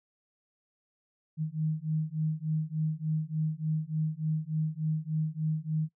sine beating tone pair, 154.6 / 158 Hz, D#3 / D#3, -11 / +27 cents, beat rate 3.4 Hz, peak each -31 dBFS, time 1.37-5.89 s, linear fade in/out 50 ms, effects noise-tail reverb RT60 0.1 s tail -21 dB re dry

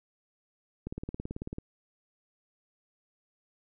click train, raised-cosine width 3 ms, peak -23 dBFS, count 14, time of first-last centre 0.87-1.584 s, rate 18.2 Hz, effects none

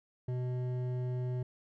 sine tone with hard clipping, 125.4 Hz, B2, 27 cents sharp, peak -34 dBFS, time 0.28-1.43 s, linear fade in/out 5 ms, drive 10 dB, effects none

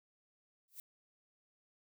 violet noise with exponential growth, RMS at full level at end -44 dBFS, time 0.68-0.8 s, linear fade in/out 1 ms, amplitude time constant 26 ms, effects none

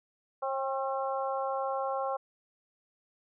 harmonic tone with a mistuned harmonic, 269.4 Hz, C#4, 49 cents flat, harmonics 2 / 3 / 4 / 5, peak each -33 / -34 / -36 / -41 dBFS, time 0.42-2.17 s, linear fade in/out 10 ms, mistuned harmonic 3, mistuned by -25 cents, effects none

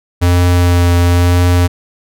square tone with vibrato, 87.9 Hz, F2, 12 cents sharp, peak -8 dBFS, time 0.21-1.68 s, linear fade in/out 20 ms, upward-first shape triangle, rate 1 Hz, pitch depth 16 cents each way, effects none

